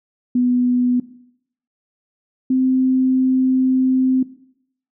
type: tone pair in turn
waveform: sine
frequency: 247.4 / 259.3 Hz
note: B3 / C4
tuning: +3 / -15 cents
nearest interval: minor second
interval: 82 cents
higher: second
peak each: -13 dBFS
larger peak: neither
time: 0.35-1 / 2.5-4.23 s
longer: second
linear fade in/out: 5 ms
effects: noise-tail reverb RT60 0.7 s tail -17 dB re dry